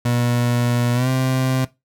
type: tone with pitch glide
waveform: 30% pulse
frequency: 120.8 to 130.22 Hz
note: B2 to C3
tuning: -38 to -8 cents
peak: -14 dBFS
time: 0.05-1.65 s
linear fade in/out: 5 ms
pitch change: +130 cents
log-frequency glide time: 0.94-1.08 s
effects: noise-tail reverb RT60 0.2 s tail -18 dB re dry